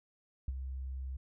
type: tone with ADSR envelope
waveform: sine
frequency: 65.7 Hz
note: C2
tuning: 8 cents sharp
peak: -30 dBFS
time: 0.48-1.17 s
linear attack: 3 ms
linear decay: 34 ms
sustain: -7 dB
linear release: 8 ms
effects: none